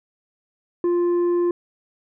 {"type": "tone with tanh clipping", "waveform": "triangle", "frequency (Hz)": 349.2, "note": "F4", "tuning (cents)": 0, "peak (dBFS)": -18, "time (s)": [0.84, 1.51], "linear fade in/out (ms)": 2, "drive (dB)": 9, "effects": []}